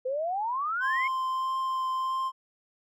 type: exponential sweep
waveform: sine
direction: up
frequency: 497.1 to 2229 Hz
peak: -27 dBFS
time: 0.05-1.08 s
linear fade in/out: 10 ms
type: tone with vibrato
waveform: triangle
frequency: 1046.5 Hz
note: C6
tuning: in tune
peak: -25 dBFS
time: 0.8-2.32 s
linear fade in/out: 50 ms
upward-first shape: triangle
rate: 1.6 Hz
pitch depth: 11 cents each way
effects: none